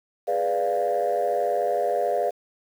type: chord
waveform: sine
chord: G# diminished seventh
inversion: none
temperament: equal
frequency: 415.3 / 493.9 / 587.3 / 698.5 Hz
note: G#4 / B4 / D5 / F5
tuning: 0 / 0 / 0 / 0 cents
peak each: -28 / -26 / -25 / -24 dBFS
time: 0.27-2.31 s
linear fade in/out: 20 ms
effects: tanh soft clip ceiling -15 dBFS + 8-bit